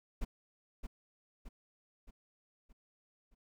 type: noise with echo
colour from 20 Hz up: brown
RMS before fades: -35 dBFS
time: 0.21-0.25 s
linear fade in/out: 10 ms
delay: 620 ms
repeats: 5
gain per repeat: -6 dB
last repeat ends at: 3.35 s
effects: none